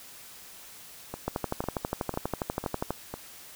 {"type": "two click trains", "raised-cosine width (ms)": 1, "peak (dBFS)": [-20, -14], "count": [5, 21], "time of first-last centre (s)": [[1.14, 3.14], [1.28, 2.906]], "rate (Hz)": [2, 12.3], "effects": ["white hiss -48 dBFS RMS until 3.55 s"]}